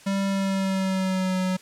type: tone with pitch glide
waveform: square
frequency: 196 to 185.64 Hz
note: G3 to F#3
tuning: 0 to +6 cents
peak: -23 dBFS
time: 0.06-1.57 s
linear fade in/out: 10 ms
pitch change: -94 cents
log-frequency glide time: 0.27-1.37 s
effects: white hiss -50 dBFS RMS until 1.61 s + low-pass 9000 Hz 12 dB/octave